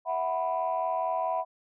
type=chord; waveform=sine; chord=E suspended second; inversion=none; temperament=equal with one note detuned; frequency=655.5 / 740 / 987.8 Hz; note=E5 / F#5 / B5; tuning=-10 / 0 / 0 cents; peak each=-30 dBFS; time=0.05-1.45 s; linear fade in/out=50 ms; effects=tanh soft clip ceiling -19 dBFS